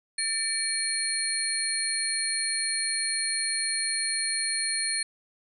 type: tone cluster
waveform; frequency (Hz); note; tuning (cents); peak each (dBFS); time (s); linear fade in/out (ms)
sine; 1787 / 2294 / 4264 / 9370; A6 / D7 / C8 / D9; +26 / -41 / +32 / -5; -34 / -35 / -30 / -29; 0.18-5.03; 5
effects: none